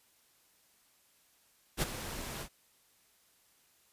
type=noise with ADSR envelope; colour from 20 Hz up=pink; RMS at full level=-29 dBFS; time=1.77-2.49 s; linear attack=52 ms; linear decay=21 ms; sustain=-12 dB; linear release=80 ms; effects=white hiss -68 dBFS RMS until 3.92 s + resampled to 32000 Hz